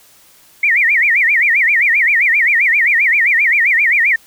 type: tone with vibrato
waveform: sine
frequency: 2093 Hz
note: C7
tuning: in tune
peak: -9 dBFS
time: 0.63-4.16 s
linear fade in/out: 5 ms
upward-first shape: sine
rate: 7.6 Hz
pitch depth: 250 cents each way
effects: white hiss -47 dBFS RMS until 4.26 s